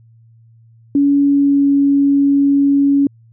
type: tone with pitch glide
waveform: sine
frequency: 282.7 to 280.4 Hz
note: C#4 to C#4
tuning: +34 to +20 cents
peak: -9 dBFS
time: 0.95-3.07 s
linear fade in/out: 2 ms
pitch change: -14 cents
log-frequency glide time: 1.2-1.69 s
effects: added 114 Hz sine -44 dBFS peak until 3.32 s